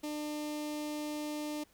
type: tone with notch filter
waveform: sawtooth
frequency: 300 Hz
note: D4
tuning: 37 cents sharp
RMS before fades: -38 dBFS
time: 0.03-1.64 s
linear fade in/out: 10 ms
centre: 1500 Hz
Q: 1.3
effects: pink hiss -66 dBFS RMS until 1.73 s